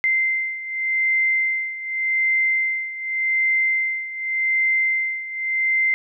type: beating tone pair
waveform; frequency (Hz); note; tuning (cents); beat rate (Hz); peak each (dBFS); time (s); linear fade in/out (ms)
sine; 2081 / 2081.86; C7 / C7; -10 / -9; 0.86; -24 / -20; 0.04-5.94; 0
effects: none